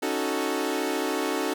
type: chord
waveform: sawtooth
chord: D# half-diminished seventh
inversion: third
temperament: equal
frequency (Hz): 277.2 / 311.1 / 370 / 440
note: C#4 / D#4 / F#4 / A4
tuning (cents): 0 / 0 / 0 / 0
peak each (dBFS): -27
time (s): 0.02-1.54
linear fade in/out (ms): 10
effects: none